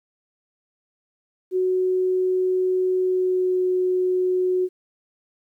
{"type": "tone with pitch glide", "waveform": "sine", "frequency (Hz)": [370, 367], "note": ["F#4", "F#4"], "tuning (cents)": [0, -14], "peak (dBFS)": -18, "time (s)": [1.51, 4.69], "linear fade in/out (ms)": 50, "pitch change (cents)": -14, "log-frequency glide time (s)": [3.01, 3.65], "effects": ["10-bit"]}